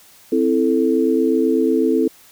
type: chord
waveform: sine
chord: A minor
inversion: first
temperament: equal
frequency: 261.6 / 329.6 / 440 Hz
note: C4 / E4 / A4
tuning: 0 / 0 / 0 cents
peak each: -18 dBFS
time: 0.32-2.08 s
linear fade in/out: 5 ms
effects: white hiss -48 dBFS RMS until 2.31 s